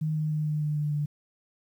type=tone with pitch steps; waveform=sine; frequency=155.56 / 154.22 / 152.89 / 151.57 / 150.26 / 148.96 / 147.68 Hz; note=D#3 / D#3 / D#3 / D#3 / D3 / D3 / D3; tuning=0 / -15 / -30 / -45 / +40 / +25 / +10 cents; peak=-25 dBFS; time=0.01-1.06 s; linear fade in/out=10 ms; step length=150 ms; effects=10-bit